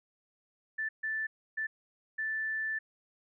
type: tone bursts at uneven times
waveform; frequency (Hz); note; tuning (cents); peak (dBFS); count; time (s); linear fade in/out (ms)
sine; 1760; A6; 0; -31; 4; 0.78-0.89 / 1.03-1.27 / 1.57-1.67 / 2.18-2.79; 10
effects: none